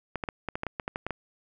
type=clicks; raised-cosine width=0.5 ms; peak=-16 dBFS; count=12; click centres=0.157 / 0.238 / 0.288 / 0.487 / 0.555 / 0.634 / 0.667 / 0.798 / 0.879 / 0.959 / 1.066 / 1.107 s; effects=none